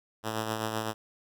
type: tone with tremolo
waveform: 5% pulse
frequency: 110 Hz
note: A2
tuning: in tune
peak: -17 dBFS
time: 0.23-0.94 s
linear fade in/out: 50 ms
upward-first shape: triangle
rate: 7.8 Hz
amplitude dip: 50%
effects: none